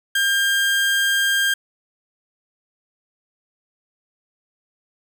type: tone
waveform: 30% pulse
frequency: 1600 Hz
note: G6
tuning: 35 cents sharp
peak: -14 dBFS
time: 0.15-1.54 s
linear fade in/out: 5 ms
effects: none